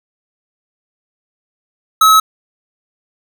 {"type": "tone", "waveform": "square", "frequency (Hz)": 1288, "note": "E6", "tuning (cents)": -41, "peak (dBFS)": -6, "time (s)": [2.01, 2.2], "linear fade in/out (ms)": 5, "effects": []}